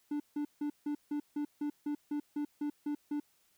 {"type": "tone bursts", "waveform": "triangle", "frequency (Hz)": 293.7, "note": "D4", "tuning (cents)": 0, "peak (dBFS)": -30, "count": 13, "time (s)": [0.11, 3.2], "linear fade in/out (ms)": 5, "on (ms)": 90, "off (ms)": 160, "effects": ["white hiss -71 dBFS RMS until 3.57 s"]}